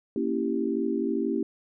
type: chord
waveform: sine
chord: A# diminished seventh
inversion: none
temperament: equal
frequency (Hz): 233.1 / 277.2 / 329.6 / 392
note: A#3 / C#4 / E4 / G4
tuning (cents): 0 / 0 / 0 / 0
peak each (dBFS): -30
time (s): 0.16-1.43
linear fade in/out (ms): 2
effects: none